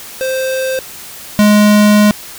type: tone pair in turn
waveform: square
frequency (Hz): 523.3 / 208.9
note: C5 / G#3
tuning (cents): 0 / +10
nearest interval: octave + major third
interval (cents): 1590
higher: first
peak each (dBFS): -15 / -6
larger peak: second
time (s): 0.21-0.79 / 1.39-2.11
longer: second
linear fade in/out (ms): 0
effects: white hiss -31 dBFS RMS until 2.38 s